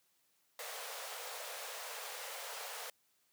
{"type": "high-pass noise", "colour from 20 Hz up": "pink", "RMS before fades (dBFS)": -45, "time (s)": [0.59, 2.9], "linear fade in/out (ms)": 2, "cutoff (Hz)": 450, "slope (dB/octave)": 96, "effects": ["white hiss -75 dBFS RMS until 3.32 s", "high-pass 100 Hz 12 dB/octave"]}